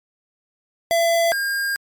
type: tone pair in turn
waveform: square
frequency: 673 / 1612.3 Hz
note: E5 / G6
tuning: +36 / +48 cents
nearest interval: octave + minor third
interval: 1512 cents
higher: second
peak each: -16 / -21 dBFS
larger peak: first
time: 0.91-1.32 / 1.32-1.76 s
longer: second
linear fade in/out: 0 ms
effects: MP3 96 kbps